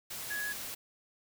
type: tone in noise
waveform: sine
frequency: 1676 Hz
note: G#6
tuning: 15 cents sharp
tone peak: -34 dBFS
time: 0.3-0.53 s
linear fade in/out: 10 ms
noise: white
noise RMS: -41 dBFS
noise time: 0.1-0.75 s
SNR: +4 dB
effects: none

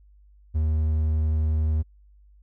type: tone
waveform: triangle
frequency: 77.8 Hz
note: D#2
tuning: in tune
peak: -18 dBFS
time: 0.54-1.83 s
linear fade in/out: 20 ms
effects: added 50 Hz sine -51 dBFS peak until 2.42 s

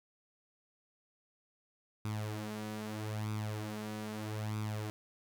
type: tone with flanger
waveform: sawtooth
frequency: 107 Hz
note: A2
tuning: 48 cents flat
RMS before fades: -39 dBFS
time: 2.05-4.9 s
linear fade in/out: 0 ms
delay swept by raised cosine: 0.82 to 5.32 ms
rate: 0.79 Hz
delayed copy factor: +0.65
effects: none

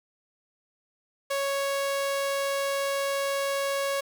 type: tone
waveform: sawtooth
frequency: 554.4 Hz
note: C#5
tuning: in tune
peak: -22 dBFS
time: 1.3-4.01 s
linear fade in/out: 10 ms
effects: 8-bit

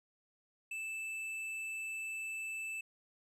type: tone with hard clipping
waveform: sine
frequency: 2637 Hz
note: E7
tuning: in tune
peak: -40 dBFS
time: 0.71-2.81 s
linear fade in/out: 5 ms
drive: 7 dB
effects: none

